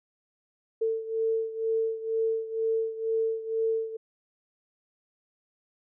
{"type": "beating tone pair", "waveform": "sine", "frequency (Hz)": [447.2, 449.3], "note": ["A4", "A4"], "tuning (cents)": [28, 36], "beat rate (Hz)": 2.1, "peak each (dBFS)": [-27, -31], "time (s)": [0.81, 3.97], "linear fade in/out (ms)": 10, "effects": []}